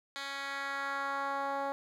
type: tone with band-pass filter sweep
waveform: 10% pulse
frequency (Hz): 277.2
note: C#4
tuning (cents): 0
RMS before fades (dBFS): -36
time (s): 0.16-1.72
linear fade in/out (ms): 0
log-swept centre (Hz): 3100 to 690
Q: 1.4
effects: 11-bit